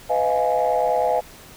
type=chord; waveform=sine; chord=F half-diminished seventh; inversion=second; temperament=just; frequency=502.9 / 628.6 / 698.5 / 838.1 Hz; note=Cb5 / Eb5 / F5 / Ab5; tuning=+31 / +18 / 0 / +16 cents; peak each=-22 dBFS; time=0.09-1.21 s; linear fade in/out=20 ms; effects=tanh soft clip ceiling -10 dBFS + pink hiss -44 dBFS RMS until 1.56 s